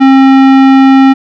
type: tone with tanh clipping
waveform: sine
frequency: 268.1 Hz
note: C4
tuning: 42 cents sharp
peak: -3 dBFS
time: 0-1.14 s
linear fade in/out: 20 ms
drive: 18 dB
effects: none